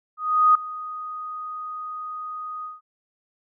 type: tone with ADSR envelope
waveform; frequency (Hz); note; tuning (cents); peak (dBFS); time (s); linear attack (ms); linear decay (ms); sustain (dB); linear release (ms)
sine; 1244.5; D#6; 0; -11; 0.17-2.81; 380; 4; -19; 170
effects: none